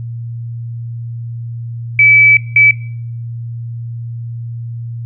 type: tone bursts at uneven times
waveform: sine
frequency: 2300 Hz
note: D7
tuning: 37 cents flat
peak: -4 dBFS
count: 2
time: 1.99-2.37 / 2.56-2.71 s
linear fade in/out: 2 ms
effects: noise-tail reverb RT60 0.6 s tail -21 dB re dry + added 117 Hz sine -21 dBFS peak until 5.05 s